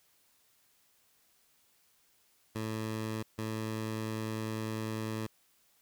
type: tone bursts at uneven times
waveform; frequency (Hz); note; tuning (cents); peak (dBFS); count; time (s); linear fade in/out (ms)
15% pulse; 110; A2; 0; -28; 2; 2.55-3.23 / 3.38-5.27; 10
effects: white hiss -69 dBFS RMS until 5.81 s